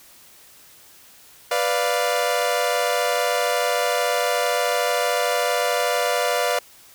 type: chord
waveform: sawtooth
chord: B diminished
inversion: none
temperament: equal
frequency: 493.9 / 587.3 / 698.5 Hz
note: B4 / D5 / F5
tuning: 0 / 0 / 0 cents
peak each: -20 dBFS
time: 1.51-6.59 s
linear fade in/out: 5 ms
effects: white hiss -49 dBFS RMS until 6.94 s